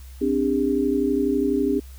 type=chord; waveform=sine; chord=C suspended second; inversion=none; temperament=equal with one note detuned; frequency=261.6 / 293.7 / 401.9 Hz; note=C4 / D4 / G4; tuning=0 / 0 / +43 cents; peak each=-23 dBFS; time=0.21-1.8 s; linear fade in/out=10 ms; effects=added 65 Hz sine -38 dBFS peak until 1.98 s + white hiss -52 dBFS RMS until 1.98 s